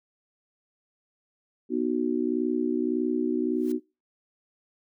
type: chord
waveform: sine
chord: B major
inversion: none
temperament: just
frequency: 246.9 / 308.7 / 370.4 Hz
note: B3 / D#4 / F#4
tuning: 0 / -14 / +2 cents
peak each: -28 dBFS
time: 1.69-3.8 s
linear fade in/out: 50 ms
type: noise with exponential growth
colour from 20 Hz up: white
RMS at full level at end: -46 dBFS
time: 3.51-3.72 s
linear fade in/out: 2 ms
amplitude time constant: 45 ms
effects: noise-tail reverb RT60 0.3 s tail -26 dB re dry